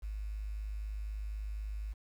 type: tone with quantisation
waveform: sine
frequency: 52 Hz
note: G#1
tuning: 3 cents sharp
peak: -36 dBFS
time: 0.02-1.94 s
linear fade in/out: 20 ms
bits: 10
effects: none